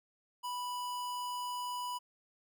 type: tone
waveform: square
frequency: 986 Hz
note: B5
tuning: 3 cents flat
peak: -37 dBFS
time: 0.43-1.99 s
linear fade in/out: 20 ms
effects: none